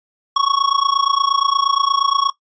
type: tone with amplitude modulation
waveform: square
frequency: 1110 Hz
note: C#6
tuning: 2 cents sharp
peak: -11 dBFS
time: 0.36-2.3 s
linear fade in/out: 5 ms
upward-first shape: sine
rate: 28.5 Hz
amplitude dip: 90%
effects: noise-tail reverb RT60 0.1 s tail -17 dB re dry + resampled to 16000 Hz